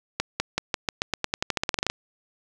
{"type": "accelerating click train", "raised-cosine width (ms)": 0.2, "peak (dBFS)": -6, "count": 19, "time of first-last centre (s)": [0.2, 1.9], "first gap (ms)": 200, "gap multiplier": 0.9, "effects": []}